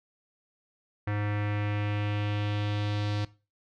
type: tone with low-pass filter sweep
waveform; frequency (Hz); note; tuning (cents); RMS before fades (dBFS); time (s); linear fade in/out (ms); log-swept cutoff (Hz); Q
square; 103.83; G#2; 0; -30; 1.07-3.25; 5; 1900 to 4300; 2.3
effects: noise-tail reverb RT60 0.3 s tail -18 dB re dry